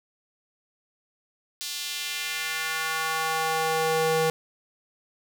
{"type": "tone with high-pass filter sweep", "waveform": "square", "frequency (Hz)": 160, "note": "D#3", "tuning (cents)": 49, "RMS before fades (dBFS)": -27, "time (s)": [1.61, 4.3], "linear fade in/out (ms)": 0, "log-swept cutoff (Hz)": [4200, 370], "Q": 1.4, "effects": ["9-bit"]}